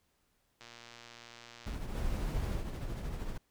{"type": "click train", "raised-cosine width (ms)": 0.2, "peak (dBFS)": -33, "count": 135, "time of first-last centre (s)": [0.61, 1.746], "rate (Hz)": 118}
{"type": "noise with tremolo", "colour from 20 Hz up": "brown", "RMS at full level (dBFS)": -36, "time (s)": [1.66, 3.38], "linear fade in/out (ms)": 10, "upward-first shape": "triangle", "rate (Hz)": 13, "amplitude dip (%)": 50}
{"type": "noise", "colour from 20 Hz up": "brown", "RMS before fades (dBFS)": -36, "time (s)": [1.91, 2.62], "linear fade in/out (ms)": 50}
{"effects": ["pink hiss -75 dBFS RMS until 3.5 s"]}